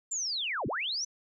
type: linear two-way sweep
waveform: sine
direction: down then up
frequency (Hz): 7390 to 82.4 to 6110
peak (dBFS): -30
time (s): 0.11-1.05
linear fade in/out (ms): 10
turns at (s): 0.67
effects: none